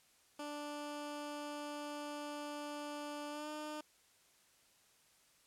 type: tone with pitch glide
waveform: 15% pulse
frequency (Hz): 293.7 to 303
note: D4 to D#4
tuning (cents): 0 to -46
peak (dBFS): -36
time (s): 0.39-3.81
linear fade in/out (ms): 5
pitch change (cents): +54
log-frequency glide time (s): 3.3-3.49
effects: white hiss -69 dBFS RMS until 5.46 s + low-pass 11000 Hz 12 dB/octave